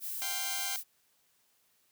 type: noise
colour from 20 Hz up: violet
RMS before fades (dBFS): -38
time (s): 0-0.84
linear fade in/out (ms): 50
type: chord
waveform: 5% pulse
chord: F suspended second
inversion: none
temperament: just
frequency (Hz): 698.5 / 785.8 / 1047.7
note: F5 / G5 / C6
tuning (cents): 0 / +4 / +2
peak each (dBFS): -31 / -26 / -31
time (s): 0.22-0.76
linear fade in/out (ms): 0
effects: white hiss -71 dBFS RMS until 1.91 s + high-pass 60 Hz 12 dB/octave